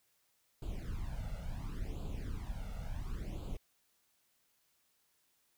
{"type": "noise with flanger", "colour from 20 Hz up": "brown", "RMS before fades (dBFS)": -40, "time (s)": [0.62, 3.57], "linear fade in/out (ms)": 5, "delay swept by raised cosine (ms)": [0.26, 1.46], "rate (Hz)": 0.71, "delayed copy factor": 0.9, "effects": ["white hiss -75 dBFS RMS until 5.57 s"]}